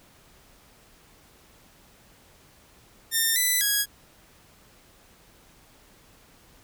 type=tone with pitch steps; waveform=5% pulse; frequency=1814 / 1995 / 1655 Hz; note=A#6 / B6 / G#6; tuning=-48 / +17 / -6 cents; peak=-11 dBFS; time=3.11-3.86 s; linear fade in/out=50 ms; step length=250 ms; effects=pink hiss -56 dBFS RMS until 6.63 s